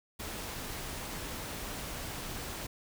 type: noise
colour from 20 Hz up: pink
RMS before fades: -40 dBFS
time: 0.19-2.67 s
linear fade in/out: 10 ms
effects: none